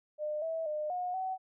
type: tone with pitch steps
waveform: sine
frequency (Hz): 604 / 650 / 606 / 722 / 754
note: D5 / E5 / D#5 / F#5 / F#5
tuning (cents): +48 / -24 / -46 / -43 / +32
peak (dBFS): -32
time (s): 0.18-1.38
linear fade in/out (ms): 50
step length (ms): 240
effects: none